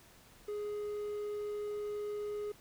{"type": "tone", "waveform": "triangle", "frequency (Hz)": 416.4, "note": "G#4", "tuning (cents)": 5, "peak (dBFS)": -34, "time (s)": [0.48, 2.52], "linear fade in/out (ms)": 5, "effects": ["pink hiss -60 dBFS RMS until 2.6 s"]}